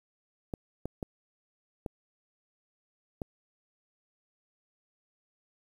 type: clicks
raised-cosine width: 2 ms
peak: -21 dBFS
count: 5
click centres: 0.538 / 0.856 / 1.028 / 1.862 / 3.218 s
effects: 9-bit